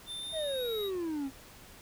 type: tone with pitch glide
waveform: square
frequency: 3572 to 3806 Hz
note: A7 to A#7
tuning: +25 to +35 cents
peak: -38 dBFS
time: 0.06-0.91 s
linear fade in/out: 50 ms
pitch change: +110 cents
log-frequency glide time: 0.19-0.68 s
type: exponential sweep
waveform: triangle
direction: down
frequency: 659.3 to 261.6 Hz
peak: -30 dBFS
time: 0.32-1.31 s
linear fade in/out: 50 ms
effects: pink hiss -53 dBFS RMS until 1.81 s